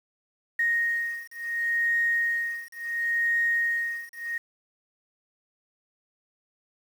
sine beating tone pair, 1864.7 / 1865.41 Hz, A#6 / A#6, 0 / +1 cents, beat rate 0.71 Hz, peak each -27 dBFS, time 0.59-4.38 s, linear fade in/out 5 ms, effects 8-bit

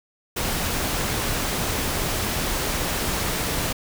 pink noise, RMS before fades -25 dBFS, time 0.36-3.73 s, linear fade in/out 10 ms, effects none

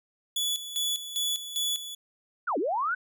sawtooth tone with tremolo, 3424 Hz, A7, 48 cents flat, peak -23 dBFS, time 0.36-1.95 s, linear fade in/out 5 ms, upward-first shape square, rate 2.5 Hz, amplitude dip 70%
sine linear two-way sweep, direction down then up, 1541 to 260 to 1541 Hz, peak -25 dBFS, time 2.47-2.95 s, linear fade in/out 10 ms, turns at 2.58 s
effects none

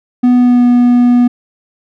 triangle tone with pitch glide, 247.2 to 243.8 Hz, B3 to B3, +2 to -22 cents, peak -3 dBFS, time 0.23-1.28 s, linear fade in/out 10 ms, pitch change -24 cents, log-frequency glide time 0.36-0.65 s, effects none

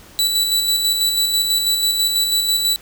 sawtooth tone with tremolo, 3951 Hz, B7, in tune, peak -11 dBFS, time 0.19-2.76 s, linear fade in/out 0 ms, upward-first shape square, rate 6.1 Hz, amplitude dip 35%, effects pink hiss -44 dBFS RMS until 2.81 s

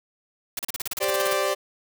white noise bursts, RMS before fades -29 dBFS, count 14, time 0.57-1.332 s, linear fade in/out 2 ms, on 21 ms, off 36 ms
sawtooth chord, G suspended fourth, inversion none, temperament equal, 392 / 523.3 / 587.3 Hz, G4 / C5 / D5, 0 / 0 / 0 cents, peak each -24 / -24 / -21 dBFS, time 1-1.55 s, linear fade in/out 20 ms
effects none

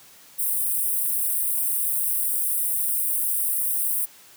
white high-pass noise, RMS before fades -24 dBFS, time 0.38-4.06 s, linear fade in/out 20 ms, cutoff 8500 Hz, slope 96 dB/octave, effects white hiss -50 dBFS RMS until 4.36 s + high-pass 60 Hz 12 dB/octave

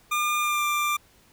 25% pulse tone with pitch glide, 1205 to 1186.4 Hz, D6 to D6, +44 to +17 cents, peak -19 dBFS, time 0.11-0.97 s, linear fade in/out 10 ms, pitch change -27 cents, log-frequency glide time 0.39-0.64 s, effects pink hiss -58 dBFS RMS until 1.32 s

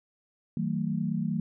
sine tone cluster, 159.7 / 188.9 / 225.3 Hz, D#3 / F#3 / A3, +45 / +36 / +41 cents, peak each -31 dBFS, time 0.57-1.4 s, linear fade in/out 2 ms, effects none

